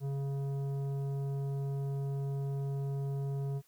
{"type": "tone with tanh clipping", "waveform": "sine", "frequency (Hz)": 138.59, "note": "C#3", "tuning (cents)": 0, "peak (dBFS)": -34, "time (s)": [0, 3.62], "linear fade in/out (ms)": 50, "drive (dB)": 11, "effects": ["white hiss -68 dBFS RMS until 3.67 s"]}